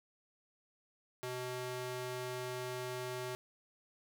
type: tone with high-pass filter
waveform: square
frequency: 125.8 Hz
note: B2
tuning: 32 cents sharp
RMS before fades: -41 dBFS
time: 1.23-3.35 s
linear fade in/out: 0 ms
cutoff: 290 Hz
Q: 0.83
effects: none